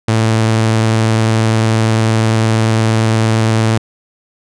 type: tone with vibrato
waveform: sawtooth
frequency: 111.4 Hz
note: A2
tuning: 22 cents sharp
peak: -6 dBFS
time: 0.08-3.78 s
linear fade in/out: 5 ms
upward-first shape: sine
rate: 20 Hz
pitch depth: 41 cents each way
effects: resampled to 22050 Hz